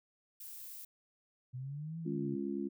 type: noise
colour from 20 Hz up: violet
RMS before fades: -48 dBFS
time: 0.4-0.85 s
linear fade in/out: 5 ms
type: linear two-way sweep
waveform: sine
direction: up then down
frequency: 123.1 to 166.7 to 136.9 Hz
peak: -39 dBFS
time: 1.53-2.36 s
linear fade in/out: 20 ms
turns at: 1.99 s
type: chord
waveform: sine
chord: Db major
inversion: second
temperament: just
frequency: 207.9 / 277.2 / 346.5 Hz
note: Ab3 / Db4 / F4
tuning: +2 / 0 / -14 cents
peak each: -39 dBFS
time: 2.05-2.69 s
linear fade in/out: 20 ms
effects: none